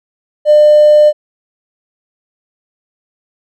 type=tone with hard clipping; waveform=triangle; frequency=600 Hz; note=D5; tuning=37 cents sharp; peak=-3 dBFS; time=0.45-1.13 s; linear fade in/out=50 ms; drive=3 dB; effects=none